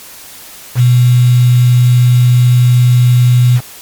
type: tone with quantisation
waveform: sine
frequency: 123.47 Hz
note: B2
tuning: in tune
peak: -4 dBFS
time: 0.75-3.61 s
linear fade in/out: 50 ms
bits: 4
effects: white hiss -33 dBFS RMS until 3.81 s + MP3 96 kbps